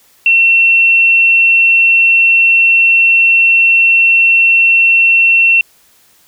sine tone, 2710 Hz, E7, 47 cents sharp, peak -5 dBFS, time 0.26-5.61 s, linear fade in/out 2 ms, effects white hiss -49 dBFS RMS until 6.27 s

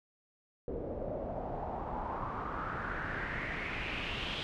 pink noise with low-pass filter sweep, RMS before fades -38 dBFS, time 0.68-4.43 s, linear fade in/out 0 ms, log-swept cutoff 470 to 3300 Hz, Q 4.3, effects none

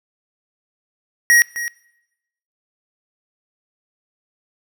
square tone with echo, 1894 Hz, A#6, 27 cents sharp, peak -10 dBFS, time 1.3-1.42 s, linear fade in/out 0 ms, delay 260 ms, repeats 1, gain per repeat -13 dB, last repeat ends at 1.68 s, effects noise-tail reverb RT60 0.9 s tail -22 dB re dry

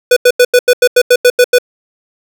square tone bursts, 493.9 Hz, B4, in tune, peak -4 dBFS, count 11, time 0.11-1.585 s, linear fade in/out 5 ms, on 55 ms, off 87 ms, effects none

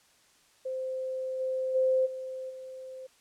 sine tone with level steps, 520 Hz, C5, 11 cents flat, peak -31 / -28 / -22 / -35 / -40 dBFS, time 0.65-3.07 s, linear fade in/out 10 ms, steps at 1.39 / 1.74 / 2.05 / 2.49 s, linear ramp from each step 20 ms, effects white hiss -63 dBFS RMS until 3.2 s + low-pass 9000 Hz 12 dB/octave

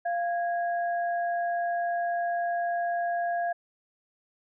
sine tone pair together, 693.7 / 1650 Hz, F5 / G#6, -12 / -12 cents, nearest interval octave + minor third, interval 1500 cents, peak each -26 / -36 dBFS, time 0.05-3.53 s, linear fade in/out 10 ms, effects none

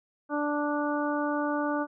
harmonic tone, 293.7 Hz, D4, in tune, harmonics 1 / 2 / 3 / 4 / 5, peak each -29 / -32 / -34 / -35 / -36 dBFS, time 0.29-1.87 s, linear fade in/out 50 ms, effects none

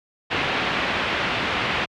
white low-pass noise, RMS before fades -24 dBFS, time 0.3-1.86 s, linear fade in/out 20 ms, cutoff 3000 Hz, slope 24 dB/octave, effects high-pass 60 Hz 12 dB/octave

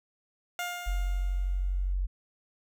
15% pulse tone with exponential decay, 707 Hz, F5, 21 cents sharp, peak -24 dBFS, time 0.59-1.93 s, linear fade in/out 1 ms, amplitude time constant 290 ms
sine tone, 46.25 Hz, F#1, in tune, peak -26 dBFS, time 0.86-2.07 s, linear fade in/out 20 ms
effects none

